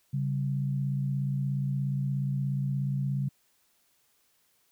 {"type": "tone pair together", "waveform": "sine", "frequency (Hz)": [137.8, 194.7], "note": ["C#3", "G3"], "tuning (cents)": [-10, -12], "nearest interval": "tritone", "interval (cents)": 598, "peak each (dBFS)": [-27, -35], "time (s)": [0.13, 3.29], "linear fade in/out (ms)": 10, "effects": ["white hiss -69 dBFS RMS until 4.71 s"]}